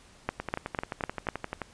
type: two click trains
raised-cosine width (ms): 0.5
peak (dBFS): -12 / -17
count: 5 / 15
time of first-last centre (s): 0.29-1.288 / 0.4-1.617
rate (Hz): 4.01 / 11.5
effects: pink hiss -56 dBFS RMS until 1.73 s + resampled to 22050 Hz